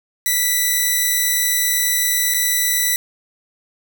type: tone with dropouts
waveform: 5% pulse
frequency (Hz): 1973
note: B6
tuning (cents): -2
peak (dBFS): -5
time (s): 0.26-2.96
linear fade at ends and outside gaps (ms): 1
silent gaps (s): 2.339-2.344
effects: 7-bit